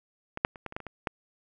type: clicks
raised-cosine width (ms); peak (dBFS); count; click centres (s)
0.5; -19 / -6 / -29 / -20 / -27 / -18 / -28 / -24 / -13; 9; 0.374 / 0.449 / 0.558 / 0.663 / 0.724 / 0.765 / 0.803 / 0.867 / 1.072
effects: none